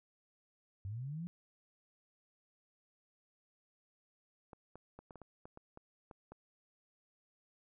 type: linear sweep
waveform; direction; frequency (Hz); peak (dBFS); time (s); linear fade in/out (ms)
sine; up; 92.5 to 178.3; -39; 0.85-1.27; 0
type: clicks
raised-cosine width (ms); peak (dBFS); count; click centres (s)
1; -37; 11; 4.532 / 4.756 / 4.99 / 5.108 / 5.157 / 5.217 / 5.455 / 5.574 / 5.774 / 6.112 / 6.32
effects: none